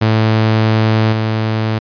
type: tone with level steps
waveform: sawtooth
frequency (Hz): 110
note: A2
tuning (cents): 0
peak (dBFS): -6 / -10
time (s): 0.01-1.79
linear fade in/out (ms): 10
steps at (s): 1.12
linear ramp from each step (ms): 10
effects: resampled to 11025 Hz